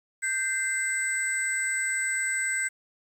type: tone cluster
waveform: sine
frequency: 1573 / 2070 / 8000 Hz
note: G6 / C7 / B8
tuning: +6 / -19 / +21 cents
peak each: -29 dBFS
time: 0.22-2.69 s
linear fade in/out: 20 ms
effects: tanh soft clip ceiling -18 dBFS + 9-bit